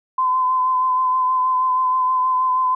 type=tone with vibrato; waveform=sine; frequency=1023 Hz; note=C6; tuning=39 cents flat; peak=-15 dBFS; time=0.18-2.75 s; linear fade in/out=5 ms; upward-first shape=sine; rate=6.3 Hz; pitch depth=21 cents each way; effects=none